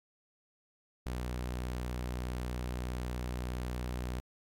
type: tone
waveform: sawtooth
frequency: 61.6 Hz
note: B1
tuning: 4 cents flat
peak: -31 dBFS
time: 1.06-4.2 s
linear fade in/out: 0 ms
effects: AAC 64 kbps